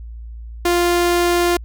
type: tone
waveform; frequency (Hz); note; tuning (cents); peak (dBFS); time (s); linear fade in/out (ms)
sawtooth; 349.2; F4; 0; -10; 0.65-1.57; 5
effects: added 57 Hz sine -30 dBFS peak until 1.64 s